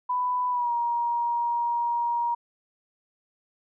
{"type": "tone with pitch glide", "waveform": "sine", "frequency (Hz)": [994, 946.4], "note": ["B5", "A#5"], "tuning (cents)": [11, 26], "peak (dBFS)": -23, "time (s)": [0.09, 2.35], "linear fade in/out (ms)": 10, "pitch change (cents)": -85, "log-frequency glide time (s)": [0.5, 0.72], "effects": []}